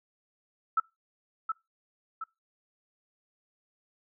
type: tone with echo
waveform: sine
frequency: 1315 Hz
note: E6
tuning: 5 cents flat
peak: -21 dBFS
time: 0.77-0.8 s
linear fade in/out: 5 ms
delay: 720 ms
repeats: 2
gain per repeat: -6 dB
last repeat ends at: 2.24 s
effects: noise-tail reverb RT60 0.2 s tail -21 dB re dry